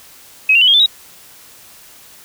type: tone with pitch steps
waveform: sine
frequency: 2549 / 2764 / 2996 / 3249 / 3522 / 3819 Hz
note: D#7 / F7 / F#7 / G#7 / A7 / A#7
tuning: +41 / -19 / +21 / -39 / +1 / +41 cents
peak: -7 dBFS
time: 0.49-0.862 s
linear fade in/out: 5 ms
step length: 62 ms
effects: white hiss -42 dBFS RMS until 2.24 s